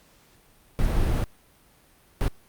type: noise bursts at uneven times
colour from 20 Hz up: brown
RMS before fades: -22 dBFS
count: 2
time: 0.79-1.24 / 2.21-2.28 s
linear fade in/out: 0 ms
effects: pink hiss -58 dBFS RMS until 2.48 s + Opus 48 kbps